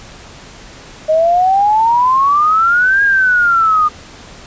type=exponential two-way sweep; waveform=sine; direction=up then down; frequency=617 to 1638 to 1213 Hz; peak=-8 dBFS; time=1.08-3.89 s; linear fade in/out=20 ms; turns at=3.03 s; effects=pink hiss -36 dBFS RMS until 4.46 s + resampled to 16000 Hz